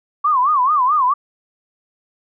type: tone with vibrato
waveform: sine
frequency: 1107 Hz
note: C#6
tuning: 3 cents flat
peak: -12 dBFS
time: 0.24-1.14 s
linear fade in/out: 10 ms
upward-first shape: sine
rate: 4.6 Hz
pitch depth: 200 cents each way
effects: none